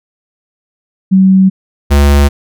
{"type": "tone pair in turn", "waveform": ["sine", "square"], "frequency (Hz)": [190, 71.17], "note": ["F#3", "C#2"], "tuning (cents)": [46, 46], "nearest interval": "octave + perfect fourth", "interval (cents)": 1700, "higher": "first", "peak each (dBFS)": [-3, -5], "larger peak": "first", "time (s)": [[1.11, 1.5], [1.9, 2.29]], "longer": "neither", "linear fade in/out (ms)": 20, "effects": []}